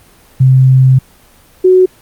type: tone pair in turn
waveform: sine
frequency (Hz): 130.81 / 370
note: C3 / F#4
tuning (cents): 0 / 0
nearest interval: octave + tritone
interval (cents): 1800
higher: second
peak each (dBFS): -3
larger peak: neither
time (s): 0.4-0.99 / 1.64-1.86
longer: first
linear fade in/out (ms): 10
effects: pink hiss -44 dBFS RMS until 2.01 s + Opus 24 kbps